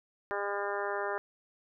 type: harmonic tone with a mistuned harmonic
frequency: 202 Hz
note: G#3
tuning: 48 cents flat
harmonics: 2 / 3 / 4 / 5 / 6 / 7 / 8 / 9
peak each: -36 / -38 / -39 / -40 / -41 / -41 / -42 / -43 dBFS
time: 0.31-1.18 s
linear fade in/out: 0 ms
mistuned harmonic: 9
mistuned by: -16 cents
effects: none